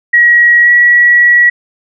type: tone with pitch glide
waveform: sine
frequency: 1908 to 1929.1 Hz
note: A#6 to B6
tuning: +40 to -41 cents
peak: -3 dBFS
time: 0.13-1.5 s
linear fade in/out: 10 ms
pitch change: +19 cents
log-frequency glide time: 0.63-0.69 s
effects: none

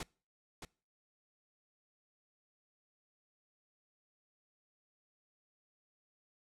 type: noise with echo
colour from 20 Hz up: pink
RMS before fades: -41 dBFS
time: 0-0.03 s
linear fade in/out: 2 ms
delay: 620 ms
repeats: 1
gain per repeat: -6 dB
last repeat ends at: 0.65 s
effects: noise-tail reverb RT60 0.4 s tail -24 dB re dry + low-pass 9000 Hz 12 dB/octave

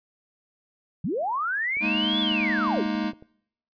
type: linear two-way sweep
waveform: sine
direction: up then down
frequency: 129.8 to 3501 to 267.9 Hz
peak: -24 dBFS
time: 1.04-2.83 s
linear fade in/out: 5 ms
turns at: 2.2 s
type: click train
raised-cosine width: 2 ms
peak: -32 dBFS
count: 17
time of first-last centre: 1.77-3.225 s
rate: 11 Hz
type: chord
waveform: square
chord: Ab suspended second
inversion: none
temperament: equal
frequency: 207.7 / 233.1 / 311.1 Hz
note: Ab3 / Bb3 / Eb4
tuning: 0 / 0 / 0 cents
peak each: -29 / -31 / -30 dBFS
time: 1.8-3.13 s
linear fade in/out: 50 ms
effects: noise-tail reverb RT60 0.7 s tail -23 dB re dry + resampled to 11025 Hz

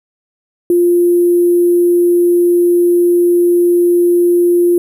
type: tone with sample-and-hold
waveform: sine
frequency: 349.2 Hz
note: F4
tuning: in tune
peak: -7 dBFS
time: 0.7-4.78 s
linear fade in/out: 2 ms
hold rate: 11025 Hz
effects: none

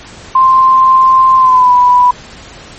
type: tone with pitch glide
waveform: sine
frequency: 1046.5 to 987.8 Hz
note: C6 to B5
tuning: 0 to 0 cents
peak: -3 dBFS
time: 0.35-2.11 s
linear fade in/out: 5 ms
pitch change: -100 cents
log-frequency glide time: 1.37-1.72 s
effects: pink hiss -33 dBFS RMS until 2.78 s + MP3 32 kbps

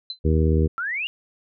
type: tone with exponential decay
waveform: sine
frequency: 4053 Hz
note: B7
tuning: 44 cents sharp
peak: -24 dBFS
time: 0.1-0.19 s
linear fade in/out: 2 ms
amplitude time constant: 19 ms
type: harmonic tone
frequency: 78.9 Hz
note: D#2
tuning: 25 cents sharp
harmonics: 1 / 2 / 3 / 4 / 5 / 6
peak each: -18 / -23 / -27 / -28 / -26 / -28 dBFS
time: 0.24-0.68 s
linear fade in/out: 20 ms
type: exponential sweep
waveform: sine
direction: up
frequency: 1320 to 2910 Hz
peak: -24 dBFS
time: 0.78-1.07 s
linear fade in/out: 0 ms
effects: none

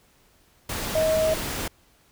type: tone in noise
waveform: sine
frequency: 633 Hz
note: D#5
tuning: 30 cents sharp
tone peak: -19 dBFS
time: 0.95-1.34 s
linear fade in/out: 5 ms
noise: pink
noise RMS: -30 dBFS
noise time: 0.69-1.68 s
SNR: +8 dB
effects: pink hiss -60 dBFS RMS until 2.11 s

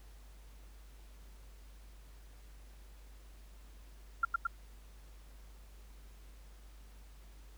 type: tone with echo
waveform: sine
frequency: 1377 Hz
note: F6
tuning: 25 cents flat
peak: -25 dBFS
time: 4.23-4.25 s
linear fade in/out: 5 ms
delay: 110 ms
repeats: 2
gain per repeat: -2 dB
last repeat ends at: 4.47 s
effects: added 50 Hz sine -52 dBFS peak until 7.57 s + pink hiss -64 dBFS RMS until 7.57 s

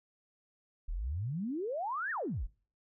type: exponential two-way sweep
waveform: sine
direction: up then down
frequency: 34.65 to 1874 to 34.65 Hz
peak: -33 dBFS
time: 0.88-2.47 s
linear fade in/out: 10 ms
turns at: 2.11 s
effects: noise-tail reverb RT60 0.4 s tail -23 dB re dry

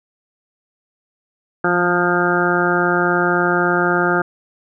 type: harmonic tone with a mistuned harmonic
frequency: 176.5 Hz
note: F3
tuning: 19 cents sharp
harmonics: 1 / 2 / 3 / 4 / 5 / 7 / 8 / 9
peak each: -23 / -19 / -25 / -23 / -25 / -23 / -20 / -23 dBFS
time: 1.64-4.22 s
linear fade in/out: 5 ms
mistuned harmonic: 1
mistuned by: -22 cents
effects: none

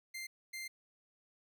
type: tone bursts at uneven times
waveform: sawtooth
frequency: 2093 Hz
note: C7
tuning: in tune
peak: -38 dBFS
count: 2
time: 0.14-0.27 / 0.53-0.68 s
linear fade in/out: 10 ms
effects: none

